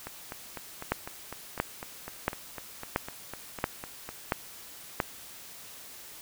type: two click trains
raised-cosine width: 0.5 ms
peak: -22 / -10 dBFS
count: 17 / 7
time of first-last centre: 0.07-4.09 / 0.92-5.002 s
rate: 3.98 / 1.47 Hz
effects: white hiss -47 dBFS RMS until 6.21 s